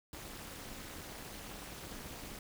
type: noise with amplitude modulation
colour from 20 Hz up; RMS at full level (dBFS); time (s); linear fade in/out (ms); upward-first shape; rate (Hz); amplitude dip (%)
pink; -43; 0.13-2.39; 2; sine; 246; 95
effects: none